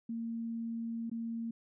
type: tone with dropouts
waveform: sine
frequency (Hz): 229.6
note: A#3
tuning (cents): -26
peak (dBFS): -35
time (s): 0.09-1.51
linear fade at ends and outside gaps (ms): 5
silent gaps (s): 1.098-1.114
effects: none